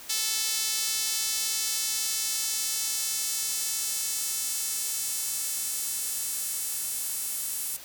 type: tone with high-pass filter sweep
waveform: sawtooth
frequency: 438.2 Hz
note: A4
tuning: 7 cents flat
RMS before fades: -30 dBFS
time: 0.09-7.77 s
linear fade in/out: 10 ms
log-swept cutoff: 4700 to 9600 Hz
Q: 1.1
effects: white hiss -45 dBFS RMS until 7.84 s